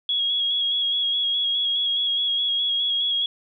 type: tone with vibrato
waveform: sine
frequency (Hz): 3319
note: G#7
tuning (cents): -2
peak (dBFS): -20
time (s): 0.09-3.26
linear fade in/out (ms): 2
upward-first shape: square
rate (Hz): 4.8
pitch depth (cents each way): 21
effects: none